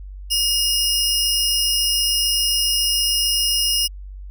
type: tone pair together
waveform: sawtooth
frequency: 2856 / 5143 Hz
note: F7 / E8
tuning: +38 / -44 cents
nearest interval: minor seventh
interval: 1018 cents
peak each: -17 / -17 dBFS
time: 0.3-3.88 s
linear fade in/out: 20 ms
effects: added 48 Hz sine -32 dBFS peak until 4.3 s